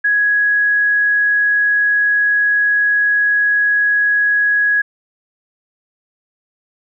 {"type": "tone", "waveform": "sine", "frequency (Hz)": 1668, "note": "G#6", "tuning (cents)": 7, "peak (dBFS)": -11, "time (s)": [0.04, 4.82], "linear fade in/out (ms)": 10, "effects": []}